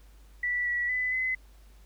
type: tone with pitch steps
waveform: sine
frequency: 1961 / 1941 / 2003 / 2032 Hz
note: B6 / B6 / B6 / B6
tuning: -13 / -31 / +24 / +49 cents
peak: -26 dBFS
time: 0.43-1.35 s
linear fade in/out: 5 ms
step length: 230 ms
effects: added 50 Hz sine -51 dBFS peak until 1.85 s + pink hiss -63 dBFS RMS until 1.85 s